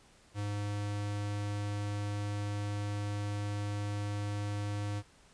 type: tone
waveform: square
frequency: 102.8 Hz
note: G#2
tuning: 17 cents flat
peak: -34 dBFS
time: 0.34-5.03 s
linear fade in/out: 50 ms
effects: pink hiss -62 dBFS RMS until 5.33 s + resampled to 22050 Hz